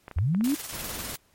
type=clicks; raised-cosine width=0.5 ms; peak=-24 dBFS; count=7; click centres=0.081 / 0.113 / 0.186 / 0.348 / 0.41 / 0.475 / 0.52 s
type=linear sweep; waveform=sine; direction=up; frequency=69.3 to 302.9 Hz; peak=-21 dBFS; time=0.16-0.55 s; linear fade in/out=10 ms
type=noise with tremolo; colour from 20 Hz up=white; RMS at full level=-35 dBFS; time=0.44-1.16 s; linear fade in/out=2 ms; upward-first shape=square; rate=20 Hz; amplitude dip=45%
type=noise; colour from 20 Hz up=pink; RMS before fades=-38 dBFS; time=0.72-1.15 s; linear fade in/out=5 ms
effects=pink hiss -64 dBFS RMS until 1.34 s + MP3 64 kbps